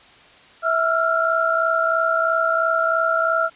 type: tone cluster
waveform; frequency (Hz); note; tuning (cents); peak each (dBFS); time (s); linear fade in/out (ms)
sine; 653 / 1338 / 1401; E5 / E6 / F6; -17 / +25 / +5; -21; 0.62-3.5; 50
effects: white hiss -48 dBFS RMS until 3.55 s + resampled to 8000 Hz